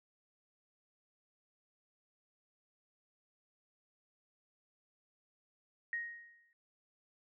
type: tone with exponential decay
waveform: sine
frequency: 1873 Hz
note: A#6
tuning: 8 cents sharp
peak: -33 dBFS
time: 5.93-6.53 s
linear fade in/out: 1 ms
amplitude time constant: 130 ms
effects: none